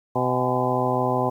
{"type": "harmonic tone with a mistuned harmonic", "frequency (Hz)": 126.7, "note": "B2", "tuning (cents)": 45, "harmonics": [1, 2, 3, 4, 5, 6, 7, 8], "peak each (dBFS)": [-28, -28, -28, -28, -28, -28, -28, -28], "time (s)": [0.15, 1.3], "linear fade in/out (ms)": 10, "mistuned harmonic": 7, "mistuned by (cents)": -85, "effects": ["9-bit"]}